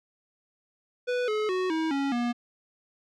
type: tone with pitch steps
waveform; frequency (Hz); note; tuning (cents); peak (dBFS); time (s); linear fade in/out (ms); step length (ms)
square; 493.9 / 427.5 / 370 / 320.3 / 277.2 / 239.9; B4 / A4 / F#4 / E4 / C#4 / A#3; 0 / -50 / 0 / -50 / 0 / +50; -26; 1.07-2.33; 20; 210
effects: low-pass 4000 Hz 12 dB/octave